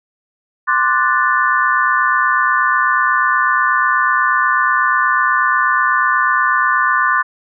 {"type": "chord", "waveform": "sine", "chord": "D dominant seventh", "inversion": "third", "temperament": "equal", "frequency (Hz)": [1046.5, 1174.7, 1480, 1760], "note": ["C6", "D6", "F#6", "A6"], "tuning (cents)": [0, 0, 0, 0], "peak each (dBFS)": -17, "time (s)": [0.67, 7.23], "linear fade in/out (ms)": 20, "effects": []}